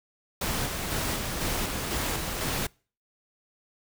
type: noise with tremolo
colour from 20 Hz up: pink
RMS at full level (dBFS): -29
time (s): 0.41-2.67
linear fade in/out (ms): 5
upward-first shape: square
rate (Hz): 2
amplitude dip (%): 30
effects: noise-tail reverb RT60 0.4 s tail -26 dB re dry